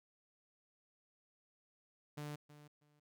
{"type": "tone with echo", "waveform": "sawtooth", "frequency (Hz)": 148.1, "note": "D3", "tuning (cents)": 15, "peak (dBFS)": -39, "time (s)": [2.17, 2.36], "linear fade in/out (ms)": 10, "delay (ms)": 320, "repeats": 2, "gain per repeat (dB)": -14, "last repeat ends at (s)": 3, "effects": []}